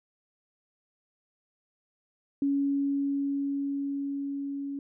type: tone with level ramp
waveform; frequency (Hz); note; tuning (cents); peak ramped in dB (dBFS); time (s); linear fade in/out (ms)
sine; 279.6; C#4; +15; -23 to -32; 2.42-4.79; 2
effects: none